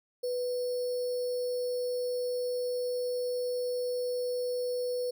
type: tone with sample-and-hold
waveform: sine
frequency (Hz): 495.1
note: B4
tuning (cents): +4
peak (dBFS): -29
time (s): 0.23-5.11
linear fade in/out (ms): 10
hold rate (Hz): 4900
effects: none